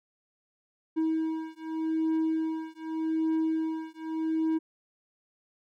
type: beating tone pair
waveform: triangle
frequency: 319.3 / 320.14 Hz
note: D#4 / D#4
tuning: +45 / +49 cents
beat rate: 0.84 Hz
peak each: -28 dBFS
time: 0.96-4.59 s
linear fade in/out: 20 ms
effects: none